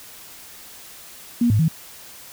sine tone with pitch steps, 237.9 / 106 / 160.7 Hz, A#3 / G#2 / E3, +35 / +36 / -44 cents, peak -14 dBFS, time 1.41-1.683 s, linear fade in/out 5 ms, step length 91 ms, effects white hiss -42 dBFS RMS until 2.32 s

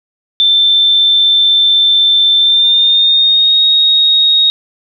sine tone with pitch glide, 3552 to 3752 Hz, A7 to A#7, +16 to +11 cents, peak -6 dBFS, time 0.4-4.5 s, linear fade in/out 0 ms, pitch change +95 cents, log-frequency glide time 2.38-3.61 s, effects none

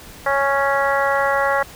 harmonic tone, 277.2 Hz, C#4, in tune, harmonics 2 / 3 / 4 / 5 / 6 / 7, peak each -20 / -22 / -23 / -24 / -25 / -25 dBFS, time 0.26-1.63 s, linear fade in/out 5 ms, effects pink hiss -40 dBFS RMS until 1.75 s

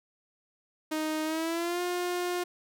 sawtooth tone with pitch glide, 311.3 to 355.5 Hz, D#4 to F4, +1 to +31 cents, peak -25 dBFS, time 0.91-2.44 s, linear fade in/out 10 ms, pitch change +230 cents, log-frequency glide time 1.24-1.81 s, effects none

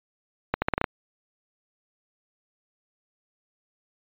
accelerating click train, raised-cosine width 0.5 ms, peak -7 dBFS, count 7, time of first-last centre 0.54-0.842 s, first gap 80 ms, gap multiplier 0.81, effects resampled to 8000 Hz

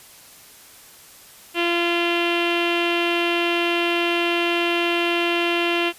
sawtooth tone with low-pass filter, 343.5 Hz, F4, 29 cents flat, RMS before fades -21 dBFS, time 1.54-5.93 s, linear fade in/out 50 ms, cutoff 2900 Hz, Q 6.2, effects white hiss -46 dBFS RMS until 5.98 s + resampled to 32000 Hz

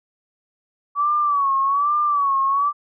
sine tone with vibrato, 1138 Hz, C#6, 45 cents sharp, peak -16 dBFS, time 0.95-2.73 s, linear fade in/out 50 ms, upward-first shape sine, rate 1.2 Hz, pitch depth 88 cents each way, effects none

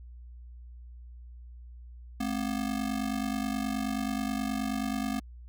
square ring-modulated tone, 240 Hz, B3, 49 cents flat, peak -27 dBFS, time 2.2-5.2 s, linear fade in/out 5 ms, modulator 24.7 Hz, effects added 60 Hz sine -44 dBFS peak until 5.48 s

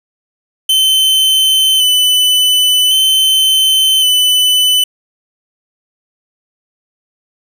45% pulse tone with vibrato, 3038 Hz, F#7, 45 cents sharp, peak -8 dBFS, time 0.69-4.84 s, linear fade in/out 5 ms, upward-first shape square, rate 0.45 Hz, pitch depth 20 cents each way, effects none

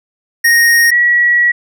square / sine tone pair in turn, 1864.7 / 1926 Hz, A#6 / B6, 0 / -44 cents, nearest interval minor second, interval 56 cents, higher second, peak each -7 dBFS, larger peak neither, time 0.44-0.91 / 0.91-1.52 s, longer second, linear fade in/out 10 ms, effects none

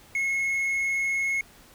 triangle tone with vibrato, 2173 Hz, C#7, 35 cents flat, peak -22 dBFS, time 0.15-1.41 s, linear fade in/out 2 ms, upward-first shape square, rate 20 Hz, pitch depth 11 cents each way, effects pink hiss -53 dBFS RMS until 1.74 s

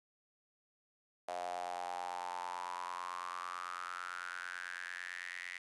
sawtooth tone with high-pass filter sweep, 89 Hz, F2, 33 cents sharp, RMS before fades -43 dBFS, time 1.28-5.58 s, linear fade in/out 5 ms, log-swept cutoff 670 to 2000 Hz, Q 7.4, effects resampled to 24000 Hz

